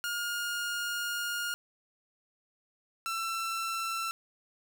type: tone pair in turn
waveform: sawtooth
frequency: 1421 / 1341.2 Hz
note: F6 / E6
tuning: +30 / +30 cents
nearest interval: minor second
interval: 100 cents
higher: first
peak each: -28 dBFS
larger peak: neither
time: 0.04-1.54 / 3.06-4.11 s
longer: first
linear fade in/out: 0 ms
effects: none